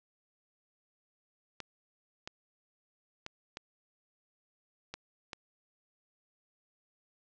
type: clicks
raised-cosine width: 0.2 ms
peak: -23 dBFS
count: 6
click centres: 1.603 / 2.275 / 3.264 / 3.571 / 4.94 / 5.332 s
effects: resampled to 16000 Hz + 9-bit